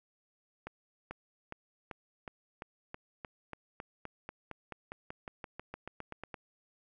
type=accelerating click train; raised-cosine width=0.5 ms; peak=-26 dBFS; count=25; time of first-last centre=0.67-6.342 s; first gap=440 ms; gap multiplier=0.94; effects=none